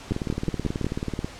two click trains, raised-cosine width 3 ms, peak -14 / -11 dBFS, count 22 / 5, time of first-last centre 0.11-1.245 / 0.12-0.845 s, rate 18.5 / 5.52 Hz, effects pink hiss -42 dBFS RMS until 1.39 s + low-pass 7000 Hz 12 dB/octave

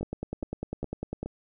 two click trains, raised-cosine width 2 ms, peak -22 / -19 dBFS, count 4 / 13, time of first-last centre 0.01-1.26 / 0.03-1.23 s, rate 2.4 / 10 Hz, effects none

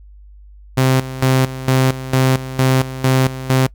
sawtooth tone with tremolo, 130.81 Hz, C3, in tune, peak -7 dBFS, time 0.77-3.67 s, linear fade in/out 10 ms, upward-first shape square, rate 2.2 Hz, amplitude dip 80%, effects noise-tail reverb RT60 0.1 s tail -23 dB re dry + added 50 Hz sine -38 dBFS peak until 3.74 s

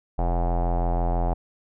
square tone with low-pass filter, 43.07 Hz, F1, 23 cents flat, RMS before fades -23 dBFS, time 0.18-1.34 s, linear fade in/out 10 ms, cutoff 760 Hz, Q 5.6, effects none

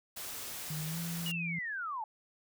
white noise, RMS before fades -42 dBFS, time 0.16-1.32 s, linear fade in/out 10 ms
sine tone with pitch glide, 155.56 to 168.66 Hz, D#3 to E3, 0 to +40 cents, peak -36 dBFS, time 0.7-1.59 s, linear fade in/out 5 ms, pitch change +140 cents, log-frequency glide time 0.85-0.99 s
sine linear sweep, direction down, 2925 to 830.6 Hz, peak -35 dBFS, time 1.26-2.04 s, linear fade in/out 2 ms
effects none

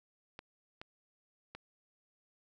clicks, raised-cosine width 0.3 ms, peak -29 dBFS, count 3, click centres 0.391 / 0.815 / 1.55 s, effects none

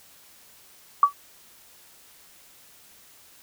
sine tone with exponential decay, 1144 Hz, D6, 46 cents flat, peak -8 dBFS, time 1.03-1.13 s, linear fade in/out 2 ms, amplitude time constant 20 ms, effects white hiss -53 dBFS RMS until 3.42 s

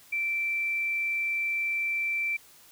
sine tone, 2340 Hz, D7, 7 cents flat, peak -26 dBFS, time 0.12-2.37 s, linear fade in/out 10 ms, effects white hiss -55 dBFS RMS until 2.71 s

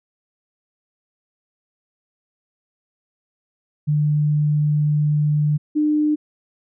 sine tone pair in turn, 149.3 / 301.6 Hz, D3 / D4, +29 / +46 cents, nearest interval octave, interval 1217 cents, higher second, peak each -15 dBFS, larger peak neither, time 3.87-5.58 / 5.75-6.16 s, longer first, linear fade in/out 20 ms, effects none

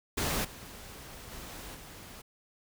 pink noise with level steps, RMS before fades -31 / -47 / -44 / -48 dBFS, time 0.17-2.22 s, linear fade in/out 10 ms, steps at 0.44 / 1.31 / 1.74 s, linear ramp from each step 10 ms, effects none

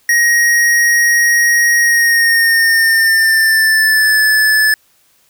square tone with pitch glide, 1883 to 1736.7 Hz, A#6 to A6, +17 to -23 cents, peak -9 dBFS, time 0.09-4.74 s, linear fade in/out 2 ms, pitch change -140 cents, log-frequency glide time 1.78-4.2 s, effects white hiss -54 dBFS RMS until 5.29 s

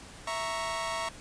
sawtooth chord, A# diminished, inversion second, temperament equal, 659.3 / 932.3 / 1108.7 Hz, E5 / A#5 / C#6, 0 / 0 / 0 cents, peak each -32 dBFS, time 0.27-1.09 s, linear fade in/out 5 ms, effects pink hiss -48 dBFS RMS until 1.2 s + resampled to 22050 Hz

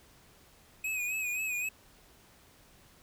square tone with vibrato, 2516 Hz, D#7, 19 cents sharp, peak -32 dBFS, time 0.84-1.69 s, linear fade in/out 5 ms, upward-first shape sine, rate 3.8 Hz, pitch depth 59 cents each way, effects pink hiss -60 dBFS RMS until 3.02 s

